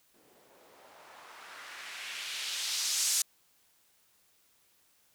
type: noise with low-pass filter sweep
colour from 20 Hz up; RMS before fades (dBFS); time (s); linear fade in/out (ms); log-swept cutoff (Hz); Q
violet; -37; 0.14-3.22; 2; 320 to 7500; 1.3
effects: white hiss -68 dBFS RMS until 5.14 s